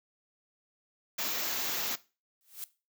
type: band-stop noise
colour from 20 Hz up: white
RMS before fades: -33 dBFS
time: 1.18-1.96 s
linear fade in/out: 10 ms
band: 7400 to 12000 Hz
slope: 96 dB/octave
type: noise with exponential growth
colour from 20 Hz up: blue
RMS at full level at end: -36 dBFS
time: 2.41-2.64 s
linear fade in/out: 0 ms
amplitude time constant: 50 ms
effects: noise-tail reverb RT60 0.3 s tail -18 dB re dry + high-pass 200 Hz 12 dB/octave